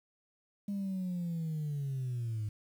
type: linear sweep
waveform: sine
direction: down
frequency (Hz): 203.6 to 103.83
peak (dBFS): -31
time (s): 0.68-2.49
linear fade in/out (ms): 5
effects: tanh soft clip ceiling -31 dBFS + 10-bit